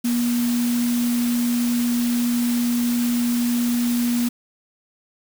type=tone in noise; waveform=sine; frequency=240 Hz; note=B3; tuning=49 cents flat; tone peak=-18 dBFS; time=0.04-4.29 s; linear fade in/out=10 ms; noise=white; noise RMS=-31 dBFS; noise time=0.04-4.29 s; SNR=+10 dB; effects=none